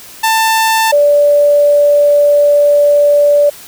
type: tone pair in turn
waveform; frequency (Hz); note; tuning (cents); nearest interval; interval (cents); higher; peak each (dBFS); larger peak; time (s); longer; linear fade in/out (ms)
sawtooth / sine; 890 / 581.4; A5 / D5; +20 / -18; perfect fifth; 738; first; -5; neither; 0.23-0.92 / 0.92-3.5; second; 10
effects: white hiss -34 dBFS RMS until 3.67 s